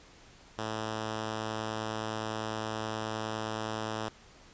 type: tone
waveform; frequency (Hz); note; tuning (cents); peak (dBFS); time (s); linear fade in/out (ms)
5% pulse; 109.7; A2; -5; -22; 0.58-4.09; 5
effects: pink hiss -56 dBFS RMS until 4.53 s + resampled to 16000 Hz